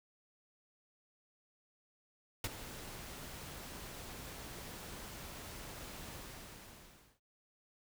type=noise with ADSR envelope; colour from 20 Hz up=pink; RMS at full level=-34 dBFS; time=2.44-7.2 s; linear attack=4 ms; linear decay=34 ms; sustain=-14 dB; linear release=1100 ms; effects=none